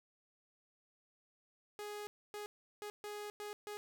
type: tone bursts at uneven times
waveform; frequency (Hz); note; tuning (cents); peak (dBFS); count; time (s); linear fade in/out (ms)
sawtooth; 415.9; G#4; +2; -39; 6; 1.79-2.07 / 2.34-2.46 / 2.82-2.9 / 3.04-3.3 / 3.4-3.53 / 3.67-3.77; 0
effects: none